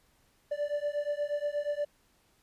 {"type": "beating tone pair", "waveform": "triangle", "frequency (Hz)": [581, 589.4], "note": ["D5", "D5"], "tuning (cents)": [-19, 6], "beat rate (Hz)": 8.4, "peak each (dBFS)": -31, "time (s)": [0.51, 1.85], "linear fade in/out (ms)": 10, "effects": ["pink hiss -68 dBFS RMS until 2.42 s", "resampled to 32000 Hz"]}